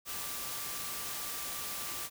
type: tone in noise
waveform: sine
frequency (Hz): 1174.7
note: D6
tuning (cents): 0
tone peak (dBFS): -49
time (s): 0.05-2.1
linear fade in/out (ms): 50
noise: white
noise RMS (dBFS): -39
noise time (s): 0.05-2.1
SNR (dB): -13
effects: none